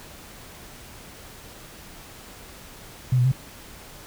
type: tone with pitch steps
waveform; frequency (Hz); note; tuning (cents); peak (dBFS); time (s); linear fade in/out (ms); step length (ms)
sine; 127.1 / 123.3 / 131.3; C3 / B2 / C3; -50 / -2 / +6; -16; 3.12-3.318; 5; 66
effects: pink hiss -44 dBFS RMS until 4.06 s